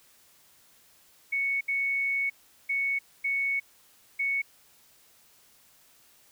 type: tone bursts at uneven times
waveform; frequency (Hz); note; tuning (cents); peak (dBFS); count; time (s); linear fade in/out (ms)
sine; 2217; C#7; 0; -25; 5; 1.32-1.61 / 1.68-2.3 / 2.69-2.99 / 3.24-3.6 / 4.19-4.42; 10
effects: white hiss -60 dBFS RMS until 6.31 s